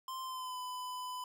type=tone with pitch glide; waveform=square; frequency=1044 to 1003.2 Hz; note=C6 to B5; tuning=-4 to +27 cents; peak=-40 dBFS; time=0.08-1.24 s; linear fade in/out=2 ms; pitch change=-69 cents; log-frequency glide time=0.22-0.58 s; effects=none